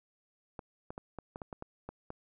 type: clicks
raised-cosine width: 1 ms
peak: -27 dBFS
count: 10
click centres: 0.592 / 0.905 / 0.979 / 1.187 / 1.359 / 1.418 / 1.528 / 1.624 / 1.89 / 2.104 s
effects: none